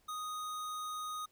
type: tone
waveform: square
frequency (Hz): 1244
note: D#6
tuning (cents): -1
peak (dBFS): -39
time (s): 0.08-1.26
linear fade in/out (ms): 10
effects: pink hiss -71 dBFS RMS until 1.31 s